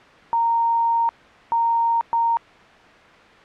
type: tone bursts at uneven times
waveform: sine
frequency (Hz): 926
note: A#5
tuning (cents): -12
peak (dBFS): -16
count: 3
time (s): 0.33-1.09 / 1.52-2.01 / 2.13-2.37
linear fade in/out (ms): 0
effects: white hiss -46 dBFS RMS until 3.44 s + low-pass 2000 Hz 12 dB/octave